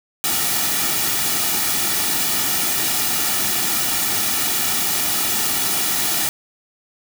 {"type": "noise with comb filter", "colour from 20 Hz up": "white", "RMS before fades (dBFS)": -20, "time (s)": [0.24, 6.29], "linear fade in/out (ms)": 0, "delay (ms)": 1.9, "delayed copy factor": -0.6, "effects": []}